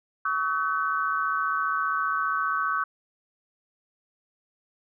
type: tone cluster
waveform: sine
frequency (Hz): 1129 / 1284 / 1514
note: C#6 / E6 / F#6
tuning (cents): +31 / -46 / +39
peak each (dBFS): -28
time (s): 0.25-2.84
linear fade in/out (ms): 5
effects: none